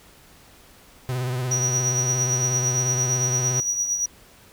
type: tone with vibrato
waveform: 45% pulse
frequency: 126.3 Hz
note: B2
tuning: 39 cents sharp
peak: -24 dBFS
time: 1.09-3.6 s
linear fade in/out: 0 ms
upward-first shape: triangle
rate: 17 Hz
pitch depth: 68 cents each way
type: tone with tremolo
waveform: triangle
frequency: 5800 Hz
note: F#8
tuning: 35 cents flat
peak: -18 dBFS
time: 1.51-4.06 s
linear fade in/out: 5 ms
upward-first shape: triangle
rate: 8.8 Hz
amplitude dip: 60%
effects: pink hiss -51 dBFS RMS until 4.52 s